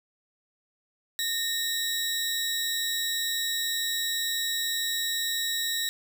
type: tone pair together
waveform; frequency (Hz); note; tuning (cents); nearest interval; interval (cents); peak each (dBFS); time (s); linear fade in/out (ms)
sawtooth; 1831 / 3880; A#6 / B7; -32 / -31; octave + minor second; 1301; -29 / -25; 1.19-5.89; 0
effects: 10-bit